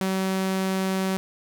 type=tone; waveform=sawtooth; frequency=190 Hz; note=F#3; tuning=46 cents sharp; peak=-19 dBFS; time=0.01-1.17 s; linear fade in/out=0 ms; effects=none